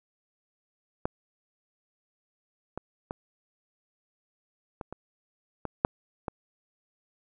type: clicks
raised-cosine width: 1 ms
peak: -13 / -20 / -19 / -22 / -24 / -18 / -6 / -17 dBFS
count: 8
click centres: 1.055 / 2.776 / 3.109 / 4.812 / 4.926 / 5.653 / 5.849 / 6.282 s
effects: none